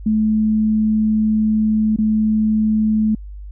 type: tone with dropouts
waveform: sine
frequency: 216.4 Hz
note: A3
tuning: 29 cents flat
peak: -13 dBFS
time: 0.06-3.15 s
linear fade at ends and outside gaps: 5 ms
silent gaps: 1.962-1.985 s
effects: added 50 Hz sine -30 dBFS peak until 3.51 s